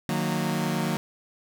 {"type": "tone cluster", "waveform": "sawtooth", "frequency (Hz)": [153.7, 183.2, 230.6], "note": ["D#3", "F#3", "A#3"], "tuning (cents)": [-21, -17, -19], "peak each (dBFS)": -25, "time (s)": [0.09, 0.97], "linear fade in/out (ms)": 0, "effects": []}